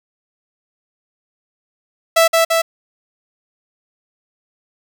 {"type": "tone with echo", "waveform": "sawtooth", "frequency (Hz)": 659.3, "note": "E5", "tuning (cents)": 0, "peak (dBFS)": -5, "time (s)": [2.16, 2.28], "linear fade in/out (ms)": 10, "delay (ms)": 170, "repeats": 2, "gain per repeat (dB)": -2, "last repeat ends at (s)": 2.62, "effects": ["7-bit"]}